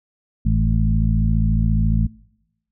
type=harmonic tone with a mistuned harmonic; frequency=54.4 Hz; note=A1; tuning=19 cents flat; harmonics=1 / 2 / 3 / 4; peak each=-17 / -20 / -22 / -23 dBFS; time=0.45-2.07 s; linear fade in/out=10 ms; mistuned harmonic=1; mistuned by=-110 cents; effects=noise-tail reverb RT60 0.9 s tail -24 dB re dry